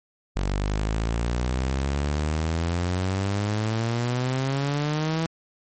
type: exponential sweep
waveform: sawtooth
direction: up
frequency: 46.68 to 164.81 Hz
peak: -19 dBFS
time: 0.36-5.26 s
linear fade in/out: 0 ms
effects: MP3 32 kbps